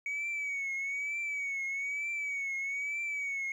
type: tone with vibrato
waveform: sine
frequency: 2252 Hz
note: C#7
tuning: 27 cents sharp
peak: -30 dBFS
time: 0.06-3.52 s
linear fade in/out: 2 ms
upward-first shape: triangle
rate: 1.1 Hz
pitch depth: 78 cents each way
effects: tanh soft clip ceiling -31 dBFS + 11-bit